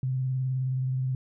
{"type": "tone with vibrato", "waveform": "sine", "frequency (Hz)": 130, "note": "C3", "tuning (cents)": -11, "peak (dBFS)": -25, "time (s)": [0.03, 1.15], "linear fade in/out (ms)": 2, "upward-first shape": "sine", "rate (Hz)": 19, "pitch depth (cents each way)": 31, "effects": []}